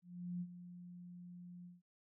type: tone with ADSR envelope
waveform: sine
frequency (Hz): 176.9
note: F3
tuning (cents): +23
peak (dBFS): -38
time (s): 0.02-1.82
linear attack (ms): 390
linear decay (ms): 55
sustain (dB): -12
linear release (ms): 170
effects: none